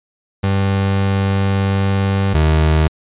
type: tone pair in turn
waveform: 30% pulse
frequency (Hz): 97.7 / 78.1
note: G2 / D#2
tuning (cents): -5 / +7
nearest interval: major third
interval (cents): 388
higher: first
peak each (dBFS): -11 / -8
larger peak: second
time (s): 0.43-2.34 / 2.34-2.88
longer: first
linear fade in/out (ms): 10
effects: resampled to 8000 Hz